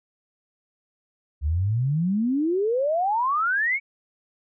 sine exponential sweep, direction up, 69.3 to 2281 Hz, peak -20 dBFS, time 1.41-3.8 s, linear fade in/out 50 ms, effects none

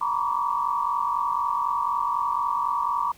sine tone cluster, 935 / 985 / 1120 / 1164 Hz, A#5 / B5 / C#6 / D6, +5 / -5 / +18 / -16 cents, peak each -28 dBFS, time 0.01-3.12 s, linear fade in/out 5 ms, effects pink hiss -53 dBFS RMS until 3.17 s

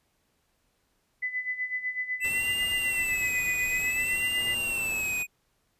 sine tone with tremolo, 2005 Hz, B6, 26 cents sharp, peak -26 dBFS, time 1.22-4.55 s, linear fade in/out 10 ms, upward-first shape sine, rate 8 Hz, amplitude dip 75%
square tone with vibrato, 2637 Hz, E7, in tune, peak -28 dBFS, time 2.2-5.27 s, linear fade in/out 50 ms, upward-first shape sine, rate 0.56 Hz, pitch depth 110 cents each way
pink noise, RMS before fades -43 dBFS, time 2.24-5.23 s, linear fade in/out 5 ms
click train, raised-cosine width 1 ms, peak -33 dBFS, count 74, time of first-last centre 4.38-5.009 s, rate 116 Hz
effects pink hiss -72 dBFS RMS until 5.79 s + resampled to 32000 Hz

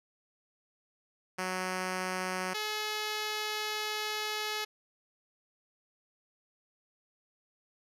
5% pulse tone pair in turn, 185 / 426.2 Hz, F#3 / G#4, 0 / +45 cents, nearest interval octave + major second, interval 1445 cents, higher second, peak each -21 dBFS, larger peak neither, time 1.38-2.54 / 2.54-4.65 s, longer second, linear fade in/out 10 ms, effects low-pass 11000 Hz 12 dB/octave

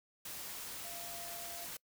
sine tone in noise, 688 Hz, F5, 26 cents flat, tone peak -50 dBFS, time 0.84-1.65 s, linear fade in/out 5 ms, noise white, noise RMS -45 dBFS, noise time 0.25-1.77 s, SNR -8 dB, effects noise-tail reverb RT60 0.1 s tail -25 dB re dry

